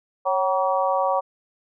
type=harmonic tone with a mistuned harmonic; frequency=190 Hz; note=F#3; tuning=46 cents sharp; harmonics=3 / 4 / 5 / 6; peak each=-23 / -24 / -25 / -26 dBFS; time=0.25-1.21 s; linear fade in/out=20 ms; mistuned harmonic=3; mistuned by=-54 cents; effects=none